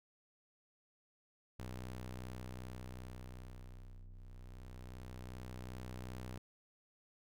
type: ring-modulated tone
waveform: sawtooth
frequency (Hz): 62.6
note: B1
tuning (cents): +24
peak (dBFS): -39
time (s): 1.59-6.38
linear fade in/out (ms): 5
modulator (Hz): 31.4
effects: none